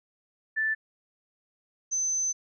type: tone pair in turn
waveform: sine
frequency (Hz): 1760 / 6136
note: A6 / G8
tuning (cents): 0 / -38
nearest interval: octave + minor seventh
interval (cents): 2162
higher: second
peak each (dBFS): -24 / -25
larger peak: first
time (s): 0.56-0.75 / 1.91-2.33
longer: second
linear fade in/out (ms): 20
effects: none